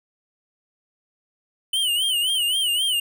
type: tone with vibrato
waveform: square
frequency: 3000 Hz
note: F#7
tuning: 23 cents sharp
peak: -20 dBFS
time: 1.73-3 s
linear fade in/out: 5 ms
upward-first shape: sine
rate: 3.8 Hz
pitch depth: 120 cents each way
effects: none

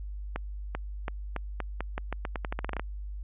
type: accelerating click train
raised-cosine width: 0.5 ms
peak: -17 dBFS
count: 18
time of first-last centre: 0.36-2.796 s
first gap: 390 ms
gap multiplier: 0.85
effects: added 50 Hz sine -35 dBFS peak until 3.23 s + resampled to 8000 Hz

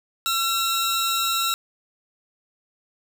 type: tone pair together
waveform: sawtooth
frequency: 1353 / 3822 Hz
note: E6 / A#7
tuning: +45 / +43 cents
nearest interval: octave + tritone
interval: 1798 cents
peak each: -20 / -21 dBFS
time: 0.26-1.54 s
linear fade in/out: 0 ms
effects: none

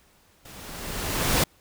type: noise with level ramp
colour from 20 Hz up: pink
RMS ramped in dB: -45 to -20 dBFS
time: 0.45-1.44 s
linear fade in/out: 5 ms
effects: pink hiss -60 dBFS RMS until 1.6 s

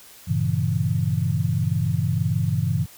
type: chord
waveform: sine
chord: G diminished seventh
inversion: none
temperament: equal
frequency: 98 / 116.54 / 138.59 / 164.81 Hz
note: G2 / Bb2 / Db3 / Fb3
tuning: 0 / 0 / 0 / 0 cents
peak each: -25 dBFS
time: 0.27-2.86 s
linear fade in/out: 20 ms
effects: white hiss -47 dBFS RMS until 2.97 s

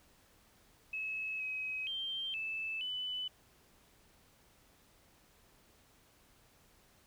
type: tone with pitch steps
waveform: sine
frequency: 2582 / 2540 / 3153 / 2629 / 2998 Hz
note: E7 / D#7 / G7 / E7 / F#7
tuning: -37 / +35 / +9 / -5 / +22 cents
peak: -36 dBFS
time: 0.93-3.28 s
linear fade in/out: 5 ms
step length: 470 ms
effects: pink hiss -66 dBFS RMS until 7.06 s

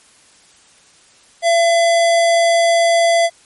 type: tone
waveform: square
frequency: 675 Hz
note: E5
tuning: 41 cents sharp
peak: -11 dBFS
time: 1.42-3.3 s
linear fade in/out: 50 ms
effects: white hiss -49 dBFS RMS until 3.45 s + MP3 48 kbps

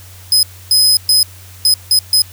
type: tone bursts at uneven times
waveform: sawtooth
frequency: 5050 Hz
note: D#8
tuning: 25 cents sharp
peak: -5 dBFS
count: 6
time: 0.32-0.43 / 0.71-0.97 / 1.09-1.23 / 1.65-1.74 / 1.91-1.99 / 2.13-2.22 s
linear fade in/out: 2 ms
effects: added 92 Hz sine -36 dBFS peak until 2.32 s + white hiss -40 dBFS RMS until 2.32 s

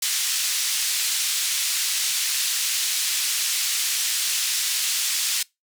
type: band-pass noise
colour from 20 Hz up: white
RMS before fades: -24 dBFS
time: 0.02-5.43 s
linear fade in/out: 5 ms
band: 2600 to 8400 Hz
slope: 12 dB/octave
effects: noise-tail reverb RT60 0.2 s tail -24 dB re dry

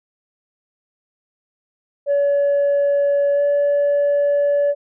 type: tone with pitch glide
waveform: sine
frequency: 568 to 573.9 Hz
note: C#5 to D5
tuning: +42 to -40 cents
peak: -12 dBFS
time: 2.06-4.75 s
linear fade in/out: 50 ms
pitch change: +18 cents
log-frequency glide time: 3.34-3.41 s
effects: tanh soft clip ceiling -12 dBFS

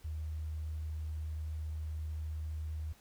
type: tone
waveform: sine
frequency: 77.78 Hz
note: D#2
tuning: in tune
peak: -36 dBFS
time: 0.04-2.93 s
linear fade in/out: 10 ms
effects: pink hiss -63 dBFS RMS until 3 s

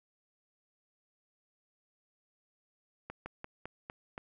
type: slowing click train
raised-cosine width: 0.5 ms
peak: -26 dBFS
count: 6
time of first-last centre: 3.1-4.179 s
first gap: 160 ms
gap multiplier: 1.15
effects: none

